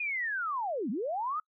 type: linear two-way sweep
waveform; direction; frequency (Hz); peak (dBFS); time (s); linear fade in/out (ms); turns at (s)
sine; down then up; 2489 to 185 to 1296; -30; 0-1.4; 5; 0.9
effects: noise-tail reverb RT60 0.1 s tail -26 dB re dry